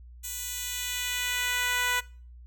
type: tone with high-pass filter sweep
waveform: 10% pulse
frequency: 493.9 Hz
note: B4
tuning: in tune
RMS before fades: -30 dBFS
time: 0.23-2.01 s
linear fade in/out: 20 ms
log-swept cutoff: 7000 to 1000 Hz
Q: 0.82
effects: noise-tail reverb RT60 0.4 s tail -22 dB re dry + added 60 Hz sine -45 dBFS peak until 2.46 s